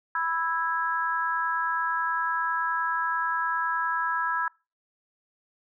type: chord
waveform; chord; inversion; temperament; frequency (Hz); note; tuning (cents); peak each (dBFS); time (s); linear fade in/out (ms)
sine; E major; second; just; 988.9 / 1318.5 / 1648.1; B5 / E6 / G#6; +2 / 0 / -14; -29; 0.15-4.48; 2
effects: noise-tail reverb RT60 0.3 s tail -25 dB re dry